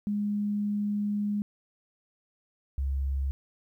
sine tone pair in turn, 206.3 / 68.13 Hz, G#3 / C#2, -11 / -29 cents, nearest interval octave + perfect fifth, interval 1918 cents, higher first, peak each -26 dBFS, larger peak neither, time 0.07-1.42 / 2.78-3.31 s, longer first, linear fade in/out 0 ms, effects 11-bit

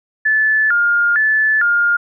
sine tone with vibrato, 1568 Hz, G6, in tune, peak -11 dBFS, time 0.25-1.97 s, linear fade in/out 10 ms, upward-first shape square, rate 1.1 Hz, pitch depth 180 cents each way, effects none

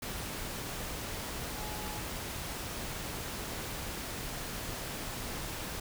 sine tone in noise, 847 Hz, G#5, 34 cents sharp, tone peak -45 dBFS, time 1.55-2.01 s, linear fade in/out 5 ms, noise pink, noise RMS -39 dBFS, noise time 0.02-5.8 s, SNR -9 dB, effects none

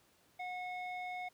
square tone with low-pass filter, 728 Hz, F#5, 28 cents flat, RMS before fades -42 dBFS, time 0.39-1.29 s, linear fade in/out 10 ms, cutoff 2500 Hz, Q 2.1, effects pink hiss -69 dBFS RMS until 1.33 s + high-pass 100 Hz 12 dB/octave

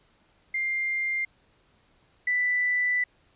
sine tone pair in turn, 2100 / 1982.1 Hz, C7 / B6, +6 / +6 cents, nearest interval minor second, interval 100 cents, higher first, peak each -25 / -22 dBFS, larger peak second, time 0.54-1.25 / 2.27-3.04 s, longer second, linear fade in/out 5 ms, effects pink hiss -64 dBFS RMS until 3.35 s + resampled to 8000 Hz

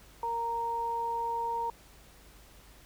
sine tone pair together, 465 / 930 Hz, A#4 / A#5, -4 / -4 cents, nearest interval octave, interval 1200 cents, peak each -39 / -30 dBFS, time 0.23-1.7 s, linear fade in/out 2 ms, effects added 50 Hz sine -57 dBFS peak until 2.85 s + pink hiss -57 dBFS RMS until 2.85 s

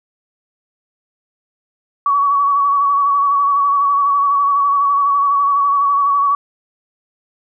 sine tone with vibrato, 1129 Hz, C#6, 31 cents sharp, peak -11 dBFS, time 2.06-6.35 s, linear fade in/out 2 ms, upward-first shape sine, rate 12 Hz, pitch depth 33 cents each way, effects none

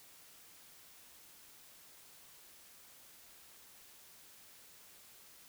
silence, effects white hiss -59 dBFS RMS until 5.48 s

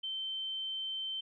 sine tone, 3100 Hz, G7, 20 cents flat, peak -35 dBFS, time 0.03-1.21 s, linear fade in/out 10 ms, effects none

